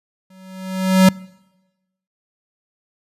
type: tone with exponential growth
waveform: square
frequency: 188 Hz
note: F#3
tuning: 28 cents sharp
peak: -6 dBFS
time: 0.3-1.09 s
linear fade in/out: 5 ms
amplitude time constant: 170 ms
effects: noise-tail reverb RT60 1.0 s tail -24 dB re dry + resampled to 32000 Hz